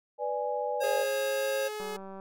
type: chord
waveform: sine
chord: G# diminished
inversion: first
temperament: equal with one note detuned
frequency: 493.9 / 589.4 / 830.6 Hz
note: B4 / D5 / G#5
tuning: 0 / +6 / 0 cents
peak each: -33 dBFS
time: 0.18-1.07 s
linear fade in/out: 50 ms
type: tone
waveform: square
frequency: 540 Hz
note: C#5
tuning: 45 cents flat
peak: -29 dBFS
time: 0.8-1.69 s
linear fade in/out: 20 ms
type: tone with pitch glide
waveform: sawtooth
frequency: 417.1 to 424.6 Hz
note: G#4 to G#4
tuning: +7 to +38 cents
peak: -31 dBFS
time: 0.83-1.97 s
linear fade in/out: 10 ms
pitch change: +31 cents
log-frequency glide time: 0.94-1.69 s
type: click train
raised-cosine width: 1 ms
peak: -31 dBFS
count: 78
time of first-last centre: 1.8-2.199 s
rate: 193 Hz
effects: none